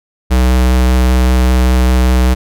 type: tone with vibrato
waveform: square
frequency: 63 Hz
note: B1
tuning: 35 cents sharp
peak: -8 dBFS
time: 0.3-2.35 s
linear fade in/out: 20 ms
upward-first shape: triangle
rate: 5.1 Hz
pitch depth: 10 cents each way
effects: none